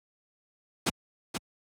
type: noise with echo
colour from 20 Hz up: pink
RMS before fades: -25 dBFS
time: 0.86-0.9 s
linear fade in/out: 10 ms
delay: 480 ms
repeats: 1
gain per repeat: -7 dB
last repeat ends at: 1.38 s
effects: high-pass 80 Hz 12 dB/octave + low-pass 11000 Hz 12 dB/octave